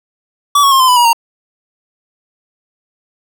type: tone with pitch steps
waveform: square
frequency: 1148 / 1107.6 / 1068.6 / 1031.1 / 994.8 / 959.8 / 926 Hz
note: D6 / C#6 / C6 / C6 / B5 / B5 / A#5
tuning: -40 / -2 / +36 / -26 / +12 / -50 / -12 cents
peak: -7 dBFS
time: 0.55-1.131 s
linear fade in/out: 5 ms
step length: 83 ms
effects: none